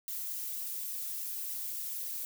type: noise with flanger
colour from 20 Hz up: violet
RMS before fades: -38 dBFS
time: 0.08-2.25 s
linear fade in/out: 0 ms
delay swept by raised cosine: 1 to 6.2 ms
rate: 3.5 Hz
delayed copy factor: +0.95
effects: none